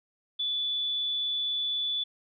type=tone; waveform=sine; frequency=3464 Hz; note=A7; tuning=28 cents flat; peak=-27 dBFS; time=0.39-2.04 s; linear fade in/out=10 ms; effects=none